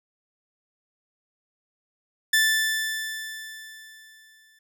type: tone with exponential decay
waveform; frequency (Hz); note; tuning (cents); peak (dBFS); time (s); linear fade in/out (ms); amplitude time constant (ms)
sawtooth; 1760; A6; 0; -13; 2.33-4.59; 5; 490
effects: none